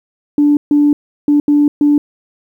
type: tone bursts at uneven times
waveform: sine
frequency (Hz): 292.4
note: D4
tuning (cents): -7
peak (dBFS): -6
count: 5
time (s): 0.38-0.57 / 0.71-0.93 / 1.28-1.4 / 1.48-1.68 / 1.81-1.98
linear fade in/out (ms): 2
effects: tanh soft clip ceiling -2 dBFS + 8-bit